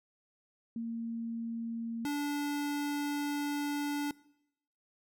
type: tone pair in turn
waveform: sine / square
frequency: 230.1 / 289.9 Hz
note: A#3 / D4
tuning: -22 / -22 cents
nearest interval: major third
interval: 400 cents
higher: second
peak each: -34 / -32 dBFS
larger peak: second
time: 0.76-2.05 / 2.05-4.11 s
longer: second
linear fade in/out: 2 ms
effects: noise-tail reverb RT60 0.8 s tail -21 dB re dry